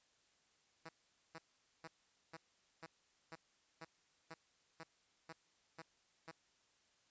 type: tone bursts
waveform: 5% pulse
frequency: 162.7 Hz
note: E3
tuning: 22 cents flat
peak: -38 dBFS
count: 12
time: 0.85-6.316 s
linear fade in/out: 10 ms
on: 43 ms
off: 450 ms
effects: white hiss -75 dBFS RMS until 7.1 s + resampled to 16000 Hz